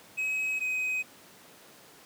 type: tone pair in turn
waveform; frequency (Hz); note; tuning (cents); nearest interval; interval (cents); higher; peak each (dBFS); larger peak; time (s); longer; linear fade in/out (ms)
triangle; 2548 / 2519; D#7 / D#7; +41 / +21; unison; 20; first; -26; neither; 0.17-0.6 / 0.6-1.03; neither; 20
effects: pink hiss -53 dBFS RMS until 2.05 s + high-pass 200 Hz 12 dB/octave